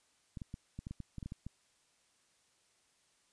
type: clicks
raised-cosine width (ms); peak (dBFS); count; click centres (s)
5; -30; 12; 0.372 / 0.418 / 0.541 / 0.79 / 0.869 / 0.91 / 1.003 / 1.183 / 1.228 / 1.26 / 1.321 / 1.466
effects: white hiss -72 dBFS RMS until 3.32 s + resampled to 22050 Hz